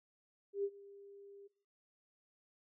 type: tone with ADSR envelope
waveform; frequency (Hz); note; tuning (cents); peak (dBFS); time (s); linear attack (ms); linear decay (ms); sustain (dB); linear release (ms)
sine; 400.1; G4; +35; -32; 0.53-1.48; 110; 56; -21; 17
effects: noise-tail reverb RT60 0.5 s tail -20 dB re dry